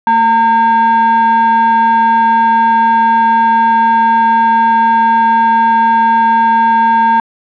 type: tone with frequency modulation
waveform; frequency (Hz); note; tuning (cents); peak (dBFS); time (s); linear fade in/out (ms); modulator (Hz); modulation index
sine; 913; A#5; -36; -5; 0.07-7.2; 2; 687; 0.48
effects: tanh soft clip ceiling -3 dBFS